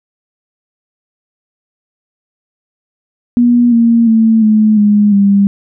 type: tone with pitch steps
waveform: sine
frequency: 240.9 / 232 / 223.5 / 215.2 / 207.3 / 199.67 Hz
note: B3 / A#3 / A3 / A3 / G#3 / G3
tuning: -43 / -8 / +27 / -38 / -3 / +32 cents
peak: -5 dBFS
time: 3.37-5.47 s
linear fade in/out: 0 ms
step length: 350 ms
effects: none